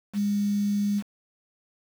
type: tone with quantisation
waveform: sine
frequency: 203.9 Hz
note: G#3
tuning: 32 cents flat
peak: -22 dBFS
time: 0.13-1.03 s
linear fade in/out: 50 ms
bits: 7
effects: none